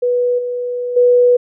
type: tone with level steps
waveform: sine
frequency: 490.5 Hz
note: B4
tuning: 12 cents flat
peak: -12 / -18 / -7 dBFS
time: 0.02-1.37 s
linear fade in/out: 10 ms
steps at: 0.38 / 0.96 s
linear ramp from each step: 10 ms
effects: none